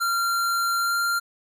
square tone with pitch glide, 1379 to 1388.6 Hz, F6 to F6, -22 to -10 cents, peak -22 dBFS, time 0-1.2 s, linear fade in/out 20 ms, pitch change +12 cents, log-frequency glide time 0.79-0.96 s, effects none

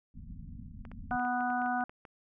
pink low-pass noise, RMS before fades -45 dBFS, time 0.14-1.17 s, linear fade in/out 10 ms, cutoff 260 Hz, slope 96 dB/octave
clicks, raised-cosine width 0.5 ms, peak -34 dBFS, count 12, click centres 0.852 / 0.916 / 1.11 / 1.196 / 1.251 / 1.407 / 1.503 / 1.618 / 1.661 / 1.808 / 1.895 / 2.052 s
harmonic tone, 246.9 Hz, B3, in tune, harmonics 1 / 3 / 4 / 5 / 6, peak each -35 / -31 / -42 / -40 / -36 dBFS, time 1.11-1.84 s, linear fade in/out 2 ms
effects none

